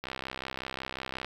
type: click train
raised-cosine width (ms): 0.3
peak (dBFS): -19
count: 80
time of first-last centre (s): 0.04-1.246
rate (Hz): 65.5
effects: 8-bit